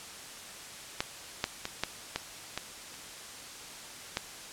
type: clicks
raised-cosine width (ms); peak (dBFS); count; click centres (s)
0.2; -11 / -10 / -16 / -11 / -13 / -15 / -30 / -12; 8; 1.005 / 1.441 / 1.654 / 1.836 / 2.16 / 2.576 / 2.942 / 4.171
effects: white hiss -45 dBFS RMS until 4.52 s + low-pass 9000 Hz 12 dB/octave